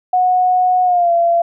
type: tone with pitch glide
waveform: sine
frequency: 732 to 683 Hz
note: F#5 to F5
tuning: -19 to -39 cents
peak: -10 dBFS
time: 0.13-1.42 s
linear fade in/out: 5 ms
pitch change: -120 cents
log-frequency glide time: 0.84-1.11 s
effects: none